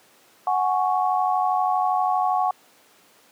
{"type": "chord", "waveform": "sine", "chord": "F# suspended second", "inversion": "none", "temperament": "just", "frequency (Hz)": [740, 832.5, 1110], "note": ["F#5", "G#5", "C#6"], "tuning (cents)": [0, 4, 2], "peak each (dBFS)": [-21, -25, -25], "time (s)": [0.47, 2.51], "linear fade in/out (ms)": 2, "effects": ["pink hiss -55 dBFS RMS until 3.31 s", "high-pass 300 Hz 12 dB/octave"]}